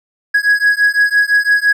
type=beating tone pair; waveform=triangle; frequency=1661.2 / 1667.1 Hz; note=G#6 / G#6; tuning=0 / +6 cents; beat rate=5.9 Hz; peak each=-11 dBFS; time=0.34-1.73 s; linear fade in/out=10 ms; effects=none